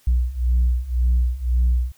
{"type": "beating tone pair", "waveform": "sine", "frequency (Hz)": [60, 61.9], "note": ["B1", "B1"], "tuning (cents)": [-49, 5], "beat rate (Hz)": 1.9, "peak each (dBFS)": [-19, -17], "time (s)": [0.07, 1.92], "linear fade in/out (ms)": 5, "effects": ["tanh soft clip ceiling -12 dBFS", "white hiss -57 dBFS RMS until 1.97 s"]}